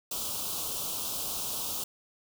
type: band-stop noise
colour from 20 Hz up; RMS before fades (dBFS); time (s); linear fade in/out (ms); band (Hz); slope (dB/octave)
white; -34; 0.11-1.84; 5; 1300 to 2800; 48
effects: none